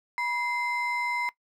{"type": "ring-modulated tone", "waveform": "triangle", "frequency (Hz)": 1525, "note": "G6", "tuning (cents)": -48, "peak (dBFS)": -22, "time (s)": [0.18, 1.29], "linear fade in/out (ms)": 0, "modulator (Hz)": 554, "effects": ["noise-tail reverb RT60 0.1 s tail -19 dB re dry"]}